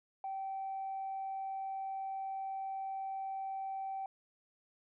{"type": "tone", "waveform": "sine", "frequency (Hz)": 774, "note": "G5", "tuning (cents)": -22, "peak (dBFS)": -36, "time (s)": [0.24, 4.06], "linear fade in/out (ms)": 2, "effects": ["tanh soft clip ceiling -33 dBFS"]}